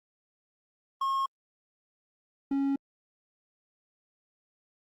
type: tone pair in turn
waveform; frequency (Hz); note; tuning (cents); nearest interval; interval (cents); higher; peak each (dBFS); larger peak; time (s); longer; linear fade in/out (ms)
triangle; 1081 / 275.9; C#6 / C#4; -44 / -8; 2 octaves; 2364; first; -24 / -23; second; 1.01-1.26 / 2.51-2.76; neither; 5
effects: Opus 24 kbps